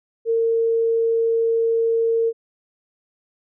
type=tone; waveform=sine; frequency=456.7 Hz; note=A#4; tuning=36 cents flat; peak=-16 dBFS; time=0.25-2.33 s; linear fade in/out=50 ms; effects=none